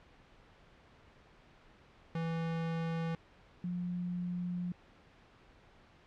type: tone pair in turn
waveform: square / sine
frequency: 164.81 / 177.29 Hz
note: E3 / F3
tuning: 0 / +26 cents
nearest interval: minor second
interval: 126 cents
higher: second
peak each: -34 / -34 dBFS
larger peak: neither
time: 2.15-3.15 / 3.64-4.72 s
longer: second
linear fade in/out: 2 ms
effects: pink hiss -61 dBFS RMS until 6.06 s + low-pass 3000 Hz 12 dB/octave